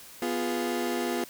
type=chord; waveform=30% pulse; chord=F diminished; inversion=second; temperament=equal; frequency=246.9 / 349.2 / 415.3 Hz; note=Cb4 / F4 / Ab4; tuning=0 / 0 / 0 cents; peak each=-29 / -28 / -32 dBFS; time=0.22-1.24 s; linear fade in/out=2 ms; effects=white hiss -48 dBFS RMS until 1.29 s